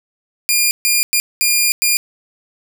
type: tone bursts at uneven times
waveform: 10% pulse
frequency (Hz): 2412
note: D7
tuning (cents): +46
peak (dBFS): -3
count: 5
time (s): 0.49-0.71 / 0.85-1.03 / 1.13-1.2 / 1.41-1.72 / 1.82-1.97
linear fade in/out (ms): 0
effects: none